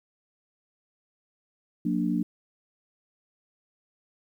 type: chord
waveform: sine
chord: Gb augmented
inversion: none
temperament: equal with one note detuned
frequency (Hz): 181.29 / 233.1 / 293.7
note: Gb3 / Bb3 / D4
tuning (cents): -35 / 0 / 0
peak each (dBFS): -28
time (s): 1.85-2.23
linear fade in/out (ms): 5
effects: 10-bit